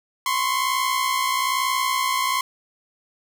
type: tone pair together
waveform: sawtooth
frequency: 1027.9 / 1089 Hz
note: C6 / C#6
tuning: -31 / -31 cents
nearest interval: minor second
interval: 100 cents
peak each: -19 / -20 dBFS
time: 0.26-2.41 s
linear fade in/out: 2 ms
effects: none